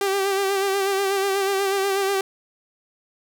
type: tone with vibrato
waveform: sawtooth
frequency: 392 Hz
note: G4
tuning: in tune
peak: -16 dBFS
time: 0.01-2.21 s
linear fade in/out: 2 ms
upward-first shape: sine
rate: 8.2 Hz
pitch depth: 40 cents each way
effects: none